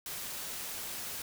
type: noise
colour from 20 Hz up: white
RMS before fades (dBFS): -40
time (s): 0.06-1.22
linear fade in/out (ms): 2
effects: none